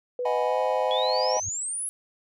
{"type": "tone with pitch glide", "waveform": "sine", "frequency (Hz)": [495.2, 514.1], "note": ["B4", "C5"], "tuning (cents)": [5, -31], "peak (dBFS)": -26, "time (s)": [0.19, 1.37], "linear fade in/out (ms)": 2, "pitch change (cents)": 64, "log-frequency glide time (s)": [0.42, 0.59]}
{"type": "chord", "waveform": "triangle", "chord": "G# minor seventh", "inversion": "second", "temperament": "equal", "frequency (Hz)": [622.3, 740, 830.6, 987.8], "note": ["D#5", "F#5", "G#5", "B5"], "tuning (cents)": [0, 0, 0, 0], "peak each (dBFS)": [-26, -29, -27, -30], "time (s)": [0.25, 1.4], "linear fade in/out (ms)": 5}
{"type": "exponential sweep", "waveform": "sine", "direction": "up", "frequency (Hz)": [3322, 10920], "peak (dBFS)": -28, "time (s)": [0.91, 1.89], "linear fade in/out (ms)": 0}
{"type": "tone with exponential growth", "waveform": "sine", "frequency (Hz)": 98, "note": "G2", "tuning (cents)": 0, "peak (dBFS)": -31, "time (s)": [1.36, 1.49], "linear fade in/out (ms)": 5, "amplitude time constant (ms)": 27}
{"effects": []}